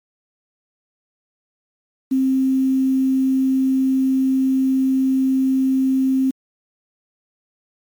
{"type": "tone with quantisation", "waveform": "sine", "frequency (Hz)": 263.9, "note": "C4", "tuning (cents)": 15, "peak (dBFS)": -14, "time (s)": [2.11, 6.31], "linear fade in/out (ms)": 10, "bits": 7, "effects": ["MP3 96 kbps"]}